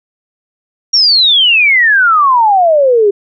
sine exponential sweep, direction down, 5680 to 392 Hz, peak -5 dBFS, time 0.93-3.11 s, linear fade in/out 10 ms, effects none

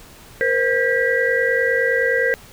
sine tone cluster, 470.3 / 520 / 1603 / 1946 Hz, A#4 / C5 / G6 / B6, +15 / -11 / +38 / -26 cents, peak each -21 dBFS, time 0.41-2.34 s, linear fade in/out 0 ms, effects pink hiss -44 dBFS RMS until 2.52 s

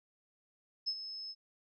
sine tone with ADSR envelope, 5200 Hz, E8, 24 cents flat, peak -30 dBFS, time 0.86-1.35 s, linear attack 21 ms, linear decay 60 ms, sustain -11 dB, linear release 44 ms, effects none

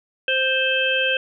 harmonic tone, 523.3 Hz, C5, in tune, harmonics 1 / 3 / 5 / 6, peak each -24 / -23 / -22 / -24 dBFS, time 0.28-1.17 s, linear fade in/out 2 ms, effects none

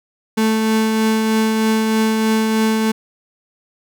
35% pulse tone with tremolo, 220 Hz, A3, in tune, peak -11 dBFS, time 0.37-2.92 s, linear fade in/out 10 ms, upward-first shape triangle, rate 3.2 Hz, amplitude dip 30%, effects none

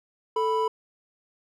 triangle tone pair together, 440 / 987.8 Hz, A4 / B5, 0 / 0 cents, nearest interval octave + major second, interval 1400 cents, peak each -23 dBFS, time 0.36-0.68 s, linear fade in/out 5 ms, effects none

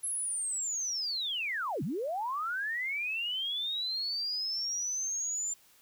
sine linear two-way sweep, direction down then up, 11080 to 123.47 to 7230 Hz, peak -31 dBFS, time 0.03-5.54 s, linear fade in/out 10 ms, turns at 1.83 s, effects white hiss -62 dBFS RMS until 5.81 s

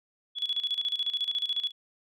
sine tone with tremolo, 3386 Hz, G#7, 33 cents sharp, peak -25 dBFS, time 0.35-1.72 s, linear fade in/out 50 ms, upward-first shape square, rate 14 Hz, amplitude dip 75%, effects none

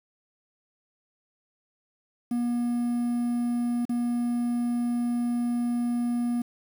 triangle tone with dropouts, 240 Hz, B3, 49 cents flat, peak -22 dBFS, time 2.31-6.42 s, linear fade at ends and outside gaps 5 ms, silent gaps 3.853-3.893 s, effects 8-bit

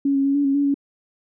sine tone with pitch steps, 278.5 / 274.1 / 277.2 / 285.7 / 274.7 / 284.6 / 280.3 Hz, C#4 / C#4 / C#4 / D4 / C#4 / C#4 / C#4, +8 / -19 / 0 / -48 / -16 / +46 / +19 cents, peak -16 dBFS, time 0.05-0.743 s, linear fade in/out 5 ms, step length 99 ms, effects none

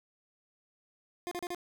25% pulse tone bursts, 352.2 Hz, F4, 15 cents sharp, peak -31 dBFS, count 4, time 1.27-1.547 s, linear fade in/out 0 ms, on 43 ms, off 35 ms, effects none

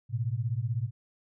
sine beating tone pair, 110 / 126 Hz, A2 / B2, 0 / +35 cents, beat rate 16 Hz, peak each -30 / -31 dBFS, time 0.09-0.91 s, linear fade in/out 50 ms, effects none

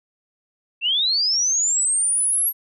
sine linear sweep, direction up, 2635 to 11600 Hz, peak -17 dBFS, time 0.81-2.53 s, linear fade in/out 50 ms, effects none

